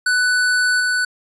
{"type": "tone with level steps", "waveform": "square", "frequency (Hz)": 1491, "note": "F#6", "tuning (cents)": 13, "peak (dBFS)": [-15, -17], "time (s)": [0.06, 1.05], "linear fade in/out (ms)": 5, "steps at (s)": 0.8, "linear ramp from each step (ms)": 2, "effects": ["resampled to 24000 Hz"]}